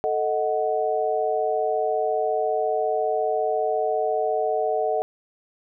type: chord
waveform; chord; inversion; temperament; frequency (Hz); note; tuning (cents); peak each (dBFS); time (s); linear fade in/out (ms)
sine; D# diminished; second; equal with one note detuned; 440 / 625.5 / 740; A4 / D#5 / F#5; 0 / +9 / 0; -25; 0.04-5.02; 0
effects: none